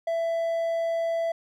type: tone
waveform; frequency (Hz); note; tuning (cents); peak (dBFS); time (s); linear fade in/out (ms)
triangle; 665; E5; +15; -22; 0.07-1.32; 5
effects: none